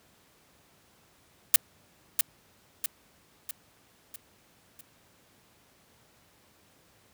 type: noise with echo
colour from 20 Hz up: blue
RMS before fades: -17 dBFS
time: 1.54-1.56 s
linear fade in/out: 2 ms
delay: 650 ms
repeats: 5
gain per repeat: -6 dB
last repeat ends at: 4.81 s
effects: pink hiss -62 dBFS RMS until 7.13 s + high-pass 80 Hz 12 dB/octave